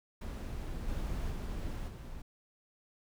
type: noise with level steps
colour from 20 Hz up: brown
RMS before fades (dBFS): -39 / -36 / -38 / -44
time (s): 0.21-2.22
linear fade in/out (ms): 5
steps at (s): 0.87 / 1.3 / 1.87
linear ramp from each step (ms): 20
effects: none